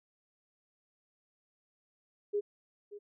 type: tone with echo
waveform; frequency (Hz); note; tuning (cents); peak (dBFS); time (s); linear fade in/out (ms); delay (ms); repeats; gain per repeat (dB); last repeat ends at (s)
sine; 411.1; G#4; -18; -28; 2.33-2.41; 20; 580; 1; -15; 2.99
effects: none